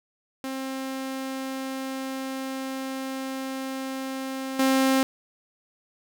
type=tone with level steps; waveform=sawtooth; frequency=265.6 Hz; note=C4; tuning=26 cents sharp; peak=-26 / -15 dBFS; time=0.44-5.03 s; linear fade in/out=0 ms; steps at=4.59 s; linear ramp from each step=5 ms; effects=none